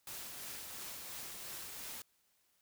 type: noise with tremolo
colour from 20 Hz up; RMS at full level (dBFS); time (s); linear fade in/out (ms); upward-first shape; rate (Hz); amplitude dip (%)
white; -45; 0.07-2.02; 2; triangle; 2.9; 30
effects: white hiss -75 dBFS RMS until 2.61 s